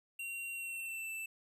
square tone with pitch glide, 2751 to 2654 Hz, F7 to E7, -27 to +11 cents, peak -40 dBFS, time 0.19-1.26 s, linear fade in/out 5 ms, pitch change -62 cents, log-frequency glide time 0.53-1.11 s, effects 12-bit

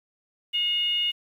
sine tone with frequency modulation, 2866 Hz, F7, 44 cents sharp, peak -22 dBFS, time 0.53-1.12 s, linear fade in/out 20 ms, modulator 699 Hz, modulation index 0.36, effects 9-bit

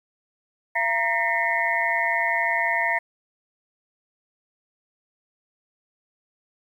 sine tone cluster, 681 / 936 / 1823 / 2007 / 2158 Hz, F5 / A#5 / A#6 / B6 / C#7, -44 / +7 / -39 / +27 / -47 cents, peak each -28 / -27 / -25 / -26 / -29 dBFS, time 0.75-2.99 s, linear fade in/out 10 ms, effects 9-bit

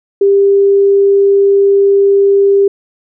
sine tone, 397.3 Hz, G4, 23 cents sharp, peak -5 dBFS, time 0.21-2.68 s, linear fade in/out 5 ms, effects none

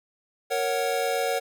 square chord, F# major, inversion first, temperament equal, 466.2 / 554.4 / 740 Hz, A#4 / C#5 / F#5, 0 / 0 / 0 cents, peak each -29 / -29 / -29 dBFS, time 0.5-1.4 s, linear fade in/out 20 ms, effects none

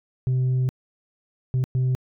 sine tone bursts at uneven times, 128.2 Hz, C3, 35 cents flat, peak -16 dBFS, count 3, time 0.27-0.69 / 1.54-1.64 / 1.75-1.95 s, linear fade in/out 0 ms, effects tanh soft clip ceiling -18 dBFS

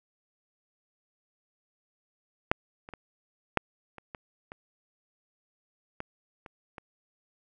clicks, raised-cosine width 0.5 ms, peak -6 / -29 / -25 / -7 / -29 / -24 / -26 / -20 / -29 / -26 dBFS, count 10, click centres 2.515 / 2.889 / 2.937 / 3.573 / 3.983 / 4.148 / 4.519 / 6.004 / 6.462 / 6.782 s, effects none

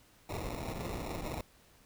pink noise with sample-and-hold, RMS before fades -39 dBFS, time 0.29-1.41 s, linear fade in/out 2 ms, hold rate 1575 Hz, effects pink hiss -63 dBFS RMS until 1.85 s

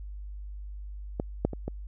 clicks, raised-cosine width 2 ms, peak -15 / -10 / -22 / -19 dBFS, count 4, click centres 1.199 / 1.45 / 1.533 / 1.68 s, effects added 50 Hz sine -37 dBFS peak until 1.87 s

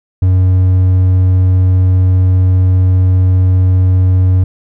triangle tone, 92.5 Hz, F#2, in tune, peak -4 dBFS, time 0.22-4.44 s, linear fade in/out 5 ms, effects none

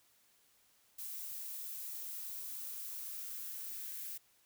violet noise with high-pass filter sweep, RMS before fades -44 dBFS, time 0.98-4.18 s, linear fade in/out 10 ms, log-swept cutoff 520 to 1700 Hz, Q 2.2, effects white hiss -70 dBFS RMS until 4.45 s

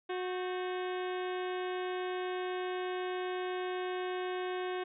harmonic tone with a mistuned harmonic, 365.6 Hz, F#4, 21 cents flat, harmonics 1 / 2 / 3 / 4 / 5 / 6 / 7 / 8 / 9 / 10, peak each -35 / -41 / -45 / -47 / -49 / -51 / -52 / -53 / -54 / -55 dBFS, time 0.09-4.84 s, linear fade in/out 10 ms, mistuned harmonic 4, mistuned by +100 cents, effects none

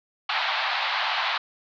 pink band-pass noise, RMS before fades -26 dBFS, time 0.29-1.38 s, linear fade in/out 5 ms, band 710 to 4300 Hz, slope 48 dB/octave, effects none

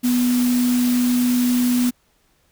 sine tone in noise, 246.3 Hz, B3, 5 cents flat, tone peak -15 dBFS, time 0.03-1.91 s, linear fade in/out 20 ms, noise white, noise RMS -29 dBFS, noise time 0.03-1.91 s, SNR +11 dB, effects pink hiss -62 dBFS RMS until 2.51 s

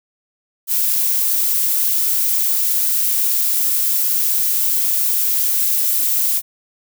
violet noise, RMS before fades -17 dBFS, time 0.67-6.42 s, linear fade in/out 50 ms, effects none

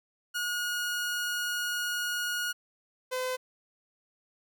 sawtooth tone pair in turn, 1443 / 510.2 Hz, F#6 / C5, -44 / -44 cents, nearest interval octave + tritone, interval 1800 cents, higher first, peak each -26 dBFS, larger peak neither, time 0.34-2.53 / 3.11-3.37 s, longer first, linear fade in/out 20 ms, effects none

